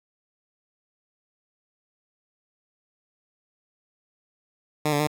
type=tone with pitch steps; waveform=10% pulse; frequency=151.3 / 145.5 / 150.9 Hz; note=D#3 / D3 / D3; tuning=-48 / -16 / +47 cents; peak=-13 dBFS; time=4.85-5.072 s; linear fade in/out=5 ms; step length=74 ms; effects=none